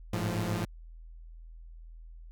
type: tone cluster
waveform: sawtooth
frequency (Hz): 103.2 / 110.8 / 173.8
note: G#2 / A2 / F3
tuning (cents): -10 / +13 / -8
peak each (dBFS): -30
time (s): 0.13-0.65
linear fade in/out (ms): 5
effects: added 41 Hz sine -45 dBFS peak until 2.31 s